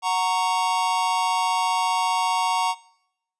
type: chord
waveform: square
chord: F# major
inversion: none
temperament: just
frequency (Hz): 740 / 925 / 1110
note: F#5 / A#5 / C#6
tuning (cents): 0 / -14 / +2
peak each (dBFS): -27 / -24 / -28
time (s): 0.02-2.75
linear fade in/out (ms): 50
effects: noise-tail reverb RT60 0.8 s tail -22 dB re dry + resampled to 22050 Hz